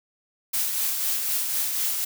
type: noise with tremolo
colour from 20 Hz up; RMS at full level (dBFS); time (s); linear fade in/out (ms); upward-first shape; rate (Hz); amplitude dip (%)
blue; -24; 0.53-2.05; 10; triangle; 4; 40
effects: none